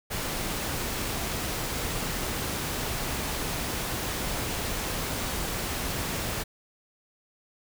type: noise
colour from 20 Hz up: pink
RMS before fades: -31 dBFS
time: 0.1-6.44 s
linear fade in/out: 20 ms
effects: none